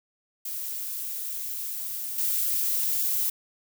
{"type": "noise with level steps", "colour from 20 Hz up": "violet", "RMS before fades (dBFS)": [-33, -26], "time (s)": [0.45, 3.3], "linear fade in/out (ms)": 5, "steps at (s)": 2.18, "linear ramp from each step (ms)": 2, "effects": []}